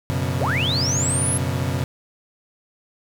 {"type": "chord", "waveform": "35% pulse", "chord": "F# suspended fourth", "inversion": "none", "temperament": "equal with one note detuned", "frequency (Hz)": [91.28, 123.47, 138.59], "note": ["F#2", "B2", "C#3"], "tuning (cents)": [-23, 0, 0], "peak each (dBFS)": -24, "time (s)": [0.1, 1.84], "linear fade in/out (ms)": 0}
{"type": "linear sweep", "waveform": "sine", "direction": "up", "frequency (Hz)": [311.4, 11175], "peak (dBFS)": -21, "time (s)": [0.4, 1.38], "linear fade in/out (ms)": 10}
{"effects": []}